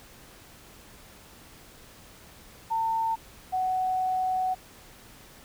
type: tone pair in turn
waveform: sine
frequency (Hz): 900 / 745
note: A5 / F#5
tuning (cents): +39 / +12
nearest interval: minor third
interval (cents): 327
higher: first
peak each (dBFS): -24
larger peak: neither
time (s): 2.7-3.16 / 3.52-4.55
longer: second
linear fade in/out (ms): 20
effects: pink hiss -51 dBFS RMS until 5.44 s